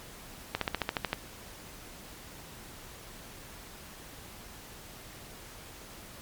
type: slowing click train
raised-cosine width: 0.3 ms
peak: -12 dBFS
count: 9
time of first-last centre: 0.55-1.13 s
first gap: 63 ms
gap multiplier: 1.04
effects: pink hiss -48 dBFS RMS until 6.21 s + MP3 96 kbps